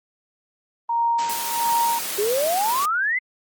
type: tone with tremolo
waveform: sine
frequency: 933 Hz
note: A#5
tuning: 1 cent sharp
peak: -17 dBFS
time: 0.89-1.99 s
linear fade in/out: 5 ms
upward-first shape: sine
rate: 1.4 Hz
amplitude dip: 75%
type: high-pass noise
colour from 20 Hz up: white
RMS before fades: -28 dBFS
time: 1.18-2.86 s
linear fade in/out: 10 ms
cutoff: 180 Hz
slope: 12 dB/octave
type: exponential sweep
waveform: sine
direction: up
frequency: 393.1 to 2100 Hz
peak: -19 dBFS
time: 2.18-3.19 s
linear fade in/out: 10 ms
effects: Opus 24 kbps